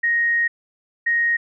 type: tone pair in turn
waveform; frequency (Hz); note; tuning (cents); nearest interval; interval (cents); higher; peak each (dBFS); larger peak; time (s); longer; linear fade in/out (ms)
sine; 1871 / 1871; A#6 / A#6; +6 / +6; unison; 0; neither; -16; neither; 0.03-0.48 / 1.06-1.37; first; 10
effects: none